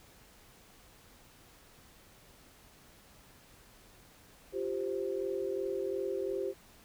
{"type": "chord", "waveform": "sine", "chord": "F suspended second", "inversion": "none", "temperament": "equal", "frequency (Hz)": [349.2, 392, 523.3], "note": ["F4", "G4", "C5"], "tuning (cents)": [0, 0, 0], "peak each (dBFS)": [-39, -34, -38], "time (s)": [4.52, 6.54], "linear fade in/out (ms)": 50, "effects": ["pink hiss -59 dBFS RMS until 6.84 s"]}